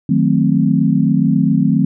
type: chord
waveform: sine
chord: D# diminished seventh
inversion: none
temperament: equal with one note detuned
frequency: 155.56 / 182.98 / 220 / 261.6 Hz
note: D#3 / F#3 / A3 / C4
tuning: 0 / -19 / 0 / 0 cents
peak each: -16 dBFS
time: 0.09-1.85 s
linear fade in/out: 5 ms
effects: none